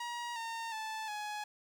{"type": "tone with pitch steps", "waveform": "sawtooth", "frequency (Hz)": [953, 913.7, 875.9, 839.8], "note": ["A#5", "A#5", "A5", "G#5"], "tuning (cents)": [38, -35, -8, 19], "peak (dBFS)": -34, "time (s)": [0, 1.44], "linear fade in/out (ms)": 5, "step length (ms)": 360, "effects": ["low-pass 8000 Hz 12 dB/octave", "10-bit"]}